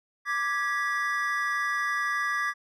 triangle chord, G# diminished, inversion second, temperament equal with one note detuned, 1174.7 / 1661.2 / 1950.6 Hz, D6 / G#6 / B6, 0 / 0 / -22 cents, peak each -28 / -28 / -29 dBFS, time 0.25-2.54 s, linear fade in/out 50 ms, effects none

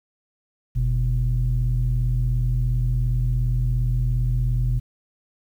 sine tone pair together, 46.25 / 123.47 Hz, F#1 / B2, 0 / 0 cents, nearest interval octave + perfect fourth, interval 1700 cents, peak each -20 dBFS, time 0.75-4.8 s, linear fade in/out 20 ms, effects tanh soft clip ceiling -13 dBFS + 9-bit

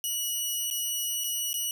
10% pulse tone with dropouts, 2926 Hz, F#7, 20 cents flat, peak -20 dBFS, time 0.04-1.71 s, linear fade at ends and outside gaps 1 ms, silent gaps 0.702-0.71 / 1.238-1.242 / 1.531-1.541 s, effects none

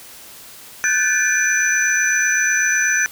sine tone cluster, 1493 / 1561 / 1738 / 2394 / 6010 Hz, F#6 / G6 / A6 / D7 / F#8, +15 / -8 / -22 / +33 / +26 cents, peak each -23 / -22 / -19 / -24 / -20 dBFS, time 0.84-3.06 s, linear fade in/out 0 ms, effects white hiss -40 dBFS RMS until 3.11 s

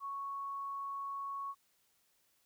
sine tone, 1108.7 Hz, C#6, in tune, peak -38 dBFS, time 0-1.55 s, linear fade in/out 50 ms, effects white hiss -74 dBFS RMS until 2.45 s

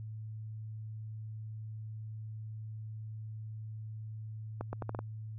accelerating click train, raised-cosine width 1 ms, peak -23 dBFS, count 6, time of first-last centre 4.61-4.991 s, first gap 120 ms, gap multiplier 0.77, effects added 109 Hz sine -40 dBFS peak until 5.38 s

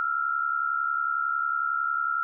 sine tone pair together, 1329 / 1400 Hz, E6 / F6, +14 / +4 cents, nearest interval minor second, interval 90 cents, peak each -27 dBFS, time 0-2.23 s, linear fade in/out 0 ms, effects none

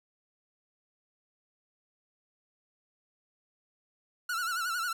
45% pulse tone with vibrato, 1396.9 Hz, F6, in tune, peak -30 dBFS, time 4.29-4.93 s, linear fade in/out 5 ms, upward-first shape sine, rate 11 Hz, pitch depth 100 cents each way, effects none

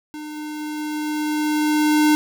square tone with level ramp, 302.8 Hz, D#4, 47 cents flat, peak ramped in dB -32 to -13 dBFS, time 0.14-2.15 s, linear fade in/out 0 ms, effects 8-bit

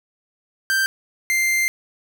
45% pulse tone pair in turn, 1568 / 2093 Hz, G6 / C7, 0 / 0 cents, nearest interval perfect fourth, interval 500 cents, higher second, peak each -17 dBFS, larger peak neither, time 0.7-0.86 / 1.3-1.68 s, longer second, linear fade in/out 0 ms, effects none

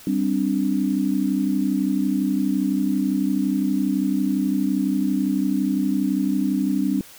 sine chord, G suspended fourth, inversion none, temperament equal, 196 / 261.6 / 293.7 Hz, G3 / C4 / D4, 0 / 0 / 0 cents, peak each -23 dBFS, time 0.07-7.01 s, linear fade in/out 2 ms, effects white hiss -45 dBFS RMS until 7.18 s

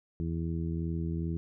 harmonic tone, 82.41 Hz, E2, in tune, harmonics 1 / 2 / 3 / 4 / 5, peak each -34 / -33 / -42 / -39 / -47 dBFS, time 0.2-1.37 s, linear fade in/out 0 ms, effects none

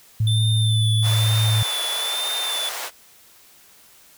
sine tone, 109.5 Hz, A2, 8 cents flat, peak -16 dBFS, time 0.2-1.63 s, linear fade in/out 5 ms
square tone with vibrato, 3530 Hz, A7, 5 cents sharp, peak -24 dBFS, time 0.27-2.69 s, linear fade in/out 2 ms, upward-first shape sine, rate 1.1 Hz, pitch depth 42 cents each way
pink high-pass noise, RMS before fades -30 dBFS, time 1.02-2.91 s, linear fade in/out 50 ms, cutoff 550 Hz, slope 24 dB/octave
effects white hiss -51 dBFS RMS until 4.17 s

